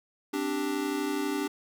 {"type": "chord", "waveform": "square", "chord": "C suspended second", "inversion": "none", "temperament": "equal", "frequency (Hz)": [261.6, 293.7, 392], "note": ["C4", "D4", "G4"], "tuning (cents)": [0, 0, 0], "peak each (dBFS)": [-37, -31, -34], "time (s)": [0.33, 1.48], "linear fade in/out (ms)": 10, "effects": []}